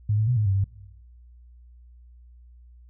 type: tone with pitch steps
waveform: sine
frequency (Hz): 105 / 108.7 / 124.1 / 106.9 / 97 / 98.3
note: G#2 / A2 / B2 / A2 / G2 / G2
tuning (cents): +19 / -21 / +9 / -49 / -18 / +5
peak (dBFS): -19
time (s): 0.09-0.642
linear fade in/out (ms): 5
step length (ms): 92
effects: noise-tail reverb RT60 1.0 s tail -20 dB re dry + added 60 Hz sine -47 dBFS peak until 2.89 s